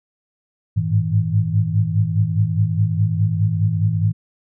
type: tone cluster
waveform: sine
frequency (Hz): 100.4 / 105.3 / 110.1 / 160.2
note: G2 / G#2 / A2 / E3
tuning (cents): +42 / +24 / +2 / -49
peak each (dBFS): -21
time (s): 0.76-4.13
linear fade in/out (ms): 20
effects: none